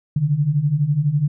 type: beating tone pair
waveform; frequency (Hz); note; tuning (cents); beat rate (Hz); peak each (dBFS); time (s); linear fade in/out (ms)
sine; 138.59 / 150.59; C#3 / D3; 0 / +44; 12; -21 / -17; 0.16-1.28; 5
effects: none